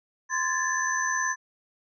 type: tone cluster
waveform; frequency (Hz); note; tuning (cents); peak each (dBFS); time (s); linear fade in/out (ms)
sine; 1033 / 1678 / 1757 / 6090; C6 / G#6 / A6 / F#8; -22 / +17 / -3 / +49; -29 / -32 / -28 / -32; 0.29-1.36; 50
effects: none